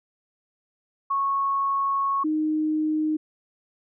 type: tone pair in turn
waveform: sine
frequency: 1102 / 309.2 Hz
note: C#6 / D#4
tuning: -11 / -11 cents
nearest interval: octave + minor seventh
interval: 2200 cents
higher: first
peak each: -21 dBFS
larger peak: neither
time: 1.1-2.24 / 2.24-3.17 s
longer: first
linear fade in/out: 10 ms
effects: none